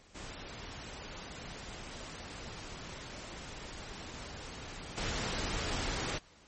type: noise with level steps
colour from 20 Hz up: pink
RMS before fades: -45 / -35 dBFS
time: 0.14-6.19 s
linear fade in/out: 20 ms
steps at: 4.97 s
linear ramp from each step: 10 ms
effects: pink hiss -60 dBFS RMS until 6.47 s + MP3 32 kbps